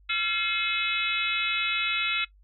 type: harmonic tone with a mistuned harmonic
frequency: 427.5 Hz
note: A4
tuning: 50 cents flat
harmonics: 3 / 4 / 5 / 6 / 7 / 8 / 9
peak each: -32 / -39 / -31 / -29 / -38 / -34 / -34 dBFS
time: 0.09-2.25 s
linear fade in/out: 10 ms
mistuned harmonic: 3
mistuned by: +110 cents
effects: noise-tail reverb RT60 0.1 s tail -19 dB re dry + added 49 Hz sine -54 dBFS peak until 2.43 s